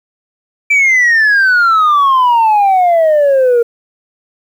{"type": "exponential sweep", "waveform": "sine", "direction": "down", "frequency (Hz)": [2341, 463], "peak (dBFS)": -4, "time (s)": [0.7, 3.63], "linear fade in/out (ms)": 10, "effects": ["tanh soft clip ceiling -5 dBFS", "7-bit"]}